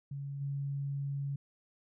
sine tone with level steps, 140 Hz, C#3, 18 cents sharp, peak -37 / -33 dBFS, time 0.11-1.36 s, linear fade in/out 5 ms, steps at 0.4 s, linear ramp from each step 20 ms, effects none

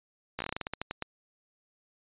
slowing click train, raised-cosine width 0.3 ms, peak -17 dBFS, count 14, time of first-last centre 0.39-1.023 s, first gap 14 ms, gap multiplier 1.19, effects resampled to 8000 Hz

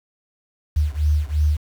sine beating tone pair, 74 / 76.9 Hz, D2 / D#2, +14 / -20 cents, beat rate 2.9 Hz, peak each -19 / -20 dBFS, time 0.76-1.57 s, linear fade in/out 10 ms, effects 7-bit

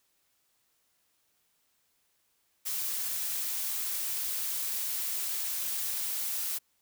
blue noise, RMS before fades -33 dBFS, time 2.65-6.59 s, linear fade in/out 20 ms, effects white hiss -73 dBFS RMS until 6.81 s

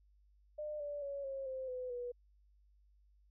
sine tone with pitch steps, 602 / 581.2 / 561 / 541.6 / 522.9 / 504.8 / 487.3 Hz, D5 / D5 / C#5 / C#5 / C5 / B4 / B4, +43 / -18 / +21 / -40 / -1 / +38 / -23 cents, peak -39 dBFS, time 0.58-2.12 s, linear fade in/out 10 ms, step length 220 ms, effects added 50 Hz sine -65 dBFS peak until 3.3 s

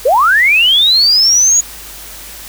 sine linear sweep, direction up, 452.6 to 6830 Hz, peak -6 dBFS, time 0.05-1.61 s, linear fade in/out 10 ms, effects added 50 Hz sine -38 dBFS peak until 2.48 s + white hiss -31 dBFS RMS until 2.48 s

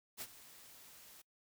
white noise with ADSR envelope, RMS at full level -43 dBFS, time 0.17-1.22 s, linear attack 44 ms, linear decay 50 ms, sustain -15 dB, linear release 7 ms, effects noise-tail reverb RT60 0.1 s tail -24 dB re dry

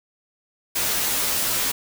white noise with comb filter, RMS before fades -23 dBFS, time 0.75-1.72 s, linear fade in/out 10 ms, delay 13 ms, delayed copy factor -0.85, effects none

